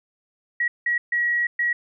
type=tone bursts at uneven times; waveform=sine; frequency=1913 Hz; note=A#6; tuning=44 cents sharp; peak=-19 dBFS; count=4; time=0.6-0.68 / 0.86-0.98 / 1.12-1.47 / 1.59-1.73 s; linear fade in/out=5 ms; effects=none